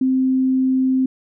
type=tone; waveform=sine; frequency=260.8 Hz; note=C4; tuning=5 cents flat; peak=-14 dBFS; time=0.01-1.06 s; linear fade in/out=5 ms; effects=none